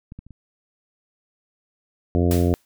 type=clicks; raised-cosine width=5 ms; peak=-25 / -24 / -33 / -30 dBFS; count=4; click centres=0.121 / 0.19 / 0.266 / 0.307 s
type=harmonic tone; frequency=87.31 Hz; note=F2; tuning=in tune; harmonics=1 / 2 / 3 / 4 / 5 / 6 / 7 / 8; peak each=-19 / -24 / -23 / -25 / -27 / -32 / -32 / -34 dBFS; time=2.15-2.54 s; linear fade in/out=0 ms
type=noise with exponential decay; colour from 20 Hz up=white; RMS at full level=-28 dBFS; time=2.31-2.65 s; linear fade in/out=1 ms; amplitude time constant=73 ms
effects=none